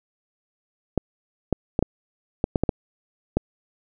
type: clicks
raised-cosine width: 2 ms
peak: -6 dBFS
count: 9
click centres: 0.977 / 1.527 / 1.791 / 1.826 / 2.441 / 2.558 / 2.636 / 2.692 / 3.37 s
effects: none